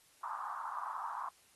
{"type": "band-pass noise", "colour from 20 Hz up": "white", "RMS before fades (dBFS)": -41, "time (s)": [0.23, 1.29], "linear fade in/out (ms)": 5, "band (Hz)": [890, 1200], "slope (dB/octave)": 48, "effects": ["white hiss -66 dBFS RMS until 1.55 s", "AAC 32 kbps"]}